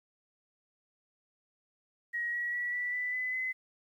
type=tone with pitch steps; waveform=sine; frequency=1896 / 1918 / 1940.3 / 1962.9 / 1985.7 / 2009 / 2032 Hz; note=A#6 / A#6 / B6 / B6 / B6 / B6 / B6; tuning=+29 / +49 / -31 / -11 / +9 / +29 / +49 cents; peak=-31 dBFS; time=2.13-3.53 s; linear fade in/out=20 ms; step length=200 ms; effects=11-bit